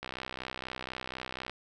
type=click train; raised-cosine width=0.3 ms; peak=-21 dBFS; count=95; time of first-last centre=0.03-1.496 s; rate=64.1 Hz; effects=none